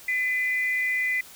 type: tone pair together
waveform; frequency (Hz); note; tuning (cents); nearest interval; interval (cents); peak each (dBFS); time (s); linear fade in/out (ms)
sine; 2016 / 2397; B6 / D7; +35 / +35; minor third; 300; -23 / -32; 0.08-1.21; 5
effects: white hiss -47 dBFS RMS until 1.35 s